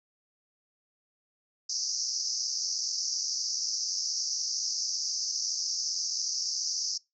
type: band-pass noise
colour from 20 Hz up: white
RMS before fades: -32 dBFS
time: 1.69-6.98 s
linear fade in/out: 10 ms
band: 4800 to 6200 Hz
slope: 96 dB/octave
effects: noise-tail reverb RT60 0.2 s tail -23 dB re dry

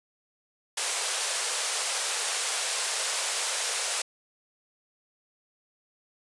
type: band-pass noise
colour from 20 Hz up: white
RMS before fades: -30 dBFS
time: 0.77-4.02 s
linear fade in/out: 5 ms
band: 430 to 10000 Hz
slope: 48 dB/octave
effects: resampled to 24000 Hz

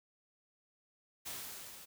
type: noise with level ramp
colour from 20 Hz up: white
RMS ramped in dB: -42 to -53 dBFS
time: 1.25-1.86 s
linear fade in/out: 20 ms
effects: none

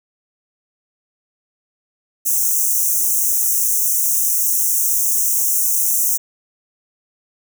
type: high-pass noise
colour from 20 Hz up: white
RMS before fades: -17 dBFS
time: 2.25-6.18 s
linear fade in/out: 20 ms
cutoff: 5800 Hz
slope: 96 dB/octave
effects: none

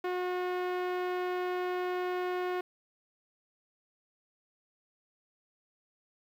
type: tone with low-pass filter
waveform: sawtooth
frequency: 362.1 Hz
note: F#4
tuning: 37 cents flat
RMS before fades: -33 dBFS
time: 0.04-2.61 s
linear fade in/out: 5 ms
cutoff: 2300 Hz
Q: 0.74
effects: 10-bit

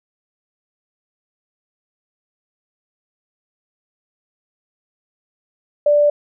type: tone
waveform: sine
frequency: 587.3 Hz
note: D5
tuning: in tune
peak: -10 dBFS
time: 5.86-6.1 s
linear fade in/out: 5 ms
effects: none

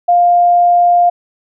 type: tone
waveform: sine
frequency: 702 Hz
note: F5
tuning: 9 cents sharp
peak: -6 dBFS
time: 0.08-1.1 s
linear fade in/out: 10 ms
effects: none

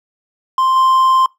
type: tone with level steps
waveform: triangle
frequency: 1046.5 Hz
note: C6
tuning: in tune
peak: -9 / -7 dBFS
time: 0.58-1.26 s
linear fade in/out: 2 ms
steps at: 0.76 s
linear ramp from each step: 2 ms
effects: noise-tail reverb RT60 0.2 s tail -24 dB re dry

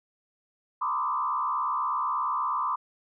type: tone with frequency modulation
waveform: sine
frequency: 1100 Hz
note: C#6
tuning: 14 cents flat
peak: -25 dBFS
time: 0.81-2.76 s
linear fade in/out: 10 ms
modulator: 68.3 Hz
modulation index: 2
effects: none

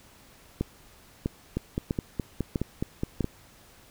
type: two click trains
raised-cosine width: 3 ms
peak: -13 / -14 dBFS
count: 5 / 9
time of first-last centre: 0.61-3.207 / 1.57-3.244 s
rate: 1.54 / 4.78 Hz
effects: pink hiss -55 dBFS RMS until 3.9 s

